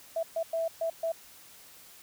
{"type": "tone bursts at uneven times", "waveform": "sine", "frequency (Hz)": 658, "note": "E5", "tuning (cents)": -3, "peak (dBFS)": -27, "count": 5, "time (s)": [[0.16, 0.23], [0.36, 0.43], [0.53, 0.68], [0.81, 0.9], [1.03, 1.12]], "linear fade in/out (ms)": 5, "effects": ["white hiss -53 dBFS RMS until 2.02 s"]}